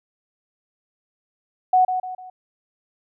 sine tone with echo, 740 Hz, F#5, in tune, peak -12 dBFS, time 1.73-1.85 s, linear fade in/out 5 ms, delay 150 ms, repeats 3, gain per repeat -8 dB, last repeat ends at 2.3 s, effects none

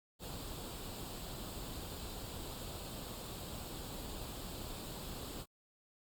pink noise with comb filter, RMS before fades -45 dBFS, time 0.19-5.46 s, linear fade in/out 50 ms, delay 0.25 ms, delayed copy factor +0.6, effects Opus 48 kbps

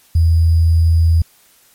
sine tone with sample-and-hold, 82.41 Hz, E2, in tune, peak -8 dBFS, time 0.15-1.22 s, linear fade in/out 5 ms, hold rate 4900 Hz, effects white hiss -51 dBFS RMS until 1.74 s + MP3 64 kbps

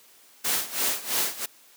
white noise with tremolo, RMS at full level -24 dBFS, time 0.44-1.46 s, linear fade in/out 10 ms, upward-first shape sine, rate 3 Hz, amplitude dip 85%, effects white hiss -55 dBFS RMS until 1.76 s + high-pass 200 Hz 12 dB/octave

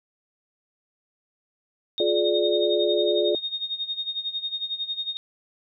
sine tone with tremolo, 3703 Hz, A#7, 12 cents flat, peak -24 dBFS, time 1.98-5.17 s, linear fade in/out 0 ms, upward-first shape sine, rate 11 Hz, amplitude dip 80%
sine chord, D diminished, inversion first, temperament just, 352.4 / 422.9 / 587.3 Hz, F4 / Ab4 / D5, +16 / +31 / 0 cents, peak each -24 dBFS, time 2-3.35 s, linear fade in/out 2 ms
effects none

